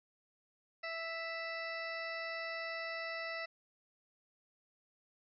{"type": "harmonic tone", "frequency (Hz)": 659.3, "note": "E5", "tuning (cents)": 0, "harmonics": [1, 2, 3, 4, 6, 7, 8], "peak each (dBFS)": [-44, -47, -42, -48, -54, -54, -52], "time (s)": [0.83, 3.46], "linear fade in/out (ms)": 10, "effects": []}